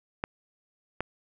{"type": "clicks", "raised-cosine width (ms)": 0.5, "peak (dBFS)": -14, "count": 2, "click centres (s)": [0.239, 1.006], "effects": []}